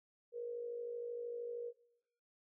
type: tone with amplitude modulation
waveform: sine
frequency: 475.7 Hz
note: A#4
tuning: 35 cents sharp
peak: -38 dBFS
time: 0.32-1.73 s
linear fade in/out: 50 ms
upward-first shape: sine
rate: 53 Hz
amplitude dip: 55%
effects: noise-tail reverb RT60 0.8 s tail -22 dB re dry